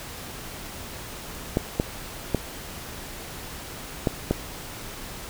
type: clicks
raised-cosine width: 2 ms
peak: -7 dBFS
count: 5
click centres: 1.571 / 1.799 / 2.347 / 4.072 / 4.31 s
effects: pink hiss -38 dBFS RMS until 5.29 s